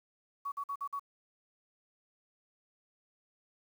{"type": "tone bursts", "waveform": "sine", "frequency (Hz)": 1124, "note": "C#6", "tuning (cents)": 24, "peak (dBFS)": -34, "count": 5, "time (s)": [0.45, 0.996], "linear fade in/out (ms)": 10, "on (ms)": 70, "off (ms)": 49, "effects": ["10-bit"]}